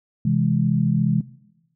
sine chord, C augmented, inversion none, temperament equal, 130.81 / 164.81 / 207.7 Hz, C3 / E3 / G#3, 0 / 0 / 0 cents, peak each -21 dBFS, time 0.25-1.21 s, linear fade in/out 5 ms, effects noise-tail reverb RT60 0.9 s tail -18 dB re dry

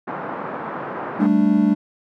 white band-pass noise, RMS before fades -29 dBFS, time 0.07-1.27 s, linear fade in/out 10 ms, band 150 to 1300 Hz, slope 24 dB/octave
triangle chord, G suspended second, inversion none, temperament just, 196 / 220.5 / 294 Hz, G3 / A3 / D4, 0 / +4 / +2 cents, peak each -16 dBFS, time 1.19-1.75 s, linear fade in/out 20 ms
effects none

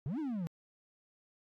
triangle exponential two-way sweep, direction up then down, 122.4 to 329.6 to 156.5 Hz, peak -32 dBFS, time 0.06-0.47 s, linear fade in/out 0 ms, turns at 0.19 s, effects AAC 48 kbps

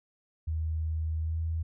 sine tone with pitch glide, 79.5 to 81.31 Hz, D#2 to E2, +38 to -23 cents, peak -28 dBFS, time 0.47-1.63 s, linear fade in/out 10 ms, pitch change +39 cents, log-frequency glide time 1.22-1.39 s, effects none

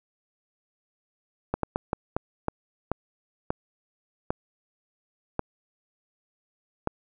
slowing click train, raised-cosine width 1 ms, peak -11 dBFS, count 11, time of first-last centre 1.54-6.874 s, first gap 93 ms, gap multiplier 1.36, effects none

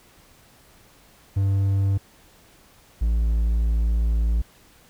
triangle tone pair in turn, 98 / 56.1 Hz, G2 / A1, 0 / +34 cents, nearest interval minor seventh, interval 966 cents, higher first, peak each -16 dBFS, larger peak neither, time 1.36-1.98 / 3.01-4.42 s, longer second, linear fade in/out 10 ms, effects pink hiss -54 dBFS RMS until 4.89 s

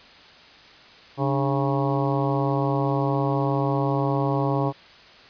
harmonic tone with a mistuned harmonic, 137.1 Hz, C#3, 19 cents flat, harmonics 1 / 2 / 3 / 4 / 5 / 6 / 7 / 8, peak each -24 / -27 / -29 / -30 / -31 / -32 / -32 / -33 dBFS, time 1.17-4.73 s, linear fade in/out 50 ms, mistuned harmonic 2, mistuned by +110 cents, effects white hiss -48 dBFS RMS until 5.29 s + resampled to 11025 Hz

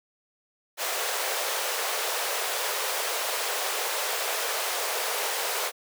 pink high-pass noise, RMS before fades -29 dBFS, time 0.77-5.72 s, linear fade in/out 50 ms, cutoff 430 Hz, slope 48 dB/octave, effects none

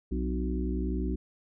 harmonic tone with a mistuned harmonic, 61.74 Hz, B1, in tune, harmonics 1 / 3 / 4 / 5 / 6, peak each -30 / -35 / -36 / -37 / -38 dBFS, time 0.11-1.16 s, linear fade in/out 10 ms, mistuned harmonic 4, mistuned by +70 cents, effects none

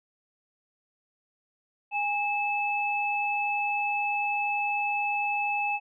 sine tone pair together, 821 / 2612 Hz, G#5 / E7, -20 / -17 cents, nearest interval octave + minor sixth, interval 2003 cents, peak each -28 dBFS, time 1.91-5.8 s, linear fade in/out 50 ms, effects none

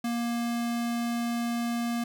square tone, 235.8 Hz, A#3, 20 cents sharp, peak -28 dBFS, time 0.04-2.04 s, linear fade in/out 5 ms, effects none

